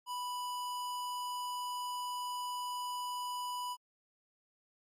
square tone, 987.8 Hz, B5, in tune, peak -37 dBFS, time 0.06-3.77 s, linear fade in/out 50 ms, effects MP3 64 kbps

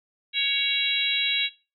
harmonic tone with a mistuned harmonic, 554.4 Hz, C#5, in tune, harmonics 3 / 4 / 5 / 6 / 7, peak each -37 / -28 / -28 / -27 / -25 dBFS, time 0.33-1.5 s, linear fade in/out 50 ms, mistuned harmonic 4, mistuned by +18 cents, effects noise-tail reverb RT60 0.3 s tail -17 dB re dry

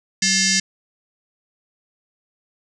sine tone with frequency modulation, 190.5 Hz, G3, 49 cents flat, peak -15 dBFS, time 0.22-0.6 s, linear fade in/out 5 ms, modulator 965 Hz, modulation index 7, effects none

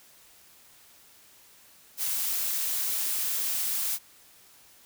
blue noise, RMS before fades -29 dBFS, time 1.97-3.99 s, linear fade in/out 50 ms, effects white hiss -56 dBFS RMS until 4.85 s

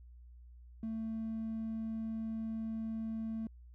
triangle tone, 222.8 Hz, A3, 22 cents sharp, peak -33 dBFS, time 0.83-3.47 s, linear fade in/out 2 ms, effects tanh soft clip ceiling -31 dBFS + added 60 Hz sine -52 dBFS peak until 3.74 s

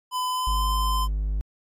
square tone with pitch glide, 1008 to 1029.2 Hz, B5 to C6, +35 to -29 cents, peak -25 dBFS, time 0.11-1.08 s, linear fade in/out 50 ms, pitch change +36 cents, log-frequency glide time 0.28-0.67 s
triangle tone, 51 Hz, G#1, 31 cents flat, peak -21 dBFS, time 0.47-1.41 s, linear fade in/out 0 ms
effects AAC 64 kbps

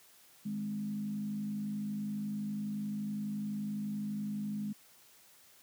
sine tone with frequency modulation, 207.7 Hz, G#3, in tune, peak -34 dBFS, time 0.45-4.73 s, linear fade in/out 10 ms, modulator 51.8 Hz, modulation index 0.51, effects white hiss -61 dBFS RMS until 5.62 s + high-pass 80 Hz 12 dB/octave

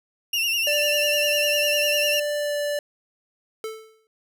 35% pulse tone with vibrato, 2765 Hz, F7, 18 cents flat, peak -19 dBFS, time 0.33-2.2 s, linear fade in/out 5 ms, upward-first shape sine, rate 10 Hz, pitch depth 65 cents each way
square tone with pitch glide, 589 to 584.6 Hz, D5 to D5, +5 to -8 cents, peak -24 dBFS, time 0.67-2.79 s, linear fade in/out 2 ms, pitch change -13 cents, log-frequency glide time 2.36-2.55 s
square tone with exponential decay, 440 Hz, A4, in tune, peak -27 dBFS, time 3.64-4.07 s, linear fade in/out 1 ms, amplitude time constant 92 ms
effects none

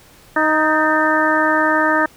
harmonic tone with a mistuned harmonic, 311.4 Hz, D#4, 2 cents sharp, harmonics 1 / 2 / 3 / 4 / 5 / 6, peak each -20 / -20 / -20 / -20 / -20 / -20 dBFS, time 0.36-2.06 s, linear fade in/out 5 ms, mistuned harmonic 6, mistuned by -60 cents, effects pink hiss -47 dBFS RMS until 2.16 s

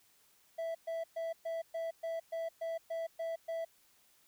triangle tone bursts, 659.3 Hz, E5, in tune, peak -33 dBFS, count 11, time 0.58-3.65 s, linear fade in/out 10 ms, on 170 ms, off 120 ms, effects white hiss -68 dBFS RMS until 4.27 s

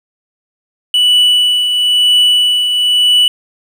triangle tone with tremolo, 2960 Hz, F#7, in tune, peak -4 dBFS, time 0.94-3.28 s, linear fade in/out 2 ms, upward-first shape triangle, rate 1 Hz, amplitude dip 50%, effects 7-bit

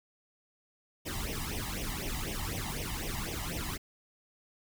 pink noise with flanger, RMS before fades -36 dBFS, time 1.05-3.78 s, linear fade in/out 20 ms, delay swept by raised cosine 0.33 to 1.05 ms, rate 4 Hz, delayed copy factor +0.9, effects none

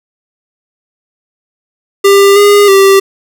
square tone with pitch steps, 397.6 / 408.5 / 390.6 Hz, G4 / G#4 / G4, +25 / -29 / -6 cents, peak -3 dBFS, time 2.04-3 s, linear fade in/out 10 ms, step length 320 ms, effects none

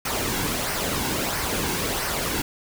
pink noise with flanger, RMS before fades -26 dBFS, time 0.05-2.42 s, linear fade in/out 5 ms, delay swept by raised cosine 0.27 to 1.67 ms, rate 1.5 Hz, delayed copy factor -0.5, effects none

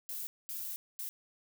violet noise bursts at uneven times, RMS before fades -40 dBFS, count 3, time 0.09-0.27 / 0.49-0.76 / 0.99-1.09 s, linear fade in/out 0 ms, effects none

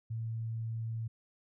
sine tone, 113.2 Hz, A2, 50 cents sharp, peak -34 dBFS, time 0.1-1.08 s, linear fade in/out 10 ms, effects none

